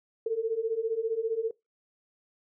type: beating tone pair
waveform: sine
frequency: 440 / 455 Hz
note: A4 / A#4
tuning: 0 / -42 cents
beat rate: 15 Hz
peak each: -31 / -28 dBFS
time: 0.26-1.51 s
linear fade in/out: 5 ms
effects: noise-tail reverb RT60 0.2 s tail -22 dB re dry

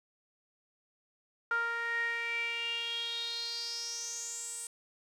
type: tone with band-pass filter sweep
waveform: sawtooth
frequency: 466.2 Hz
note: A#4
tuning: in tune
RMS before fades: -36 dBFS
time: 1.51-4.67 s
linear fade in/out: 2 ms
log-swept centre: 1400 to 8700 Hz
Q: 7.8
effects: none

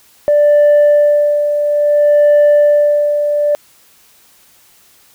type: tone with tremolo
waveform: sine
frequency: 588 Hz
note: D5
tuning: 2 cents sharp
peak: -3 dBFS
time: 0.28-3.55 s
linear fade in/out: 0 ms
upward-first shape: sine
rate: 0.59 Hz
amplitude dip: 60%
effects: tanh soft clip ceiling -4 dBFS + white hiss -48 dBFS RMS until 5.14 s

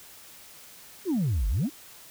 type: exponential two-way sweep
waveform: sine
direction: down then up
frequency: 415.3 to 45.14 to 339.8 Hz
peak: -21 dBFS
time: 1.05-1.7 s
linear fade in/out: 50 ms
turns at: 1.48 s
effects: tanh soft clip ceiling -21 dBFS + white hiss -49 dBFS RMS until 2.1 s

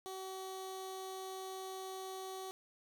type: tone with notch filter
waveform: 15% pulse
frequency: 379.2 Hz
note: F#4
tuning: 43 cents sharp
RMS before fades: -45 dBFS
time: 0.06-2.51 s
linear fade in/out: 0 ms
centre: 1600 Hz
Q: 1.2
effects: none

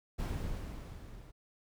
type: noise with level ramp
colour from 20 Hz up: brown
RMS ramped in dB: -34 to -52 dBFS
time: 0.18-1.32 s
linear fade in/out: 20 ms
effects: none

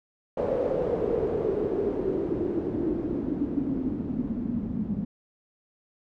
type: noise with low-pass filter sweep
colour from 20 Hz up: white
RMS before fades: -28 dBFS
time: 0.37-5.05 s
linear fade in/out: 5 ms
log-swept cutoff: 530 to 210 Hz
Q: 6
effects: none

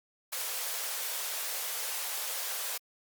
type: high-pass noise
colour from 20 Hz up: white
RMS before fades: -35 dBFS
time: 0.32-2.78 s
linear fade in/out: 10 ms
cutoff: 440 Hz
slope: 48 dB/octave
effects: Opus 48 kbps

